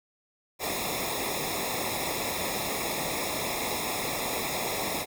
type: noise with comb filter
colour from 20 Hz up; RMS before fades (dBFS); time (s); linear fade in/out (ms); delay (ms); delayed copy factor
pink; -31; 0.59-5.06; 50; 0.66; -0.9
effects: none